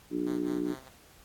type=harmonic tone; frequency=59.7 Hz; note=A#1; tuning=42 cents sharp; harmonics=3 / 4 / 5 / 6 / 7; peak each=-40 / -42 / -30 / -35 / -40 dBFS; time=0.1-0.76 s; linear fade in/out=50 ms
type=tone with tremolo; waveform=5% pulse; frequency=130.81 Hz; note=C3; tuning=in tune; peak=-31 dBFS; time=0.26-0.89 s; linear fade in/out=10 ms; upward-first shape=sine; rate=4.8 Hz; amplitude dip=85%
effects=pink hiss -57 dBFS RMS until 1.24 s + AAC 64 kbps